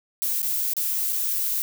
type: noise with dropouts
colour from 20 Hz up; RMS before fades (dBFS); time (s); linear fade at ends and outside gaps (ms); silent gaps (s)
violet; -25; 0.22-1.62; 0; 0.419-0.429 / 0.735-0.767 / 1.125-1.129
effects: none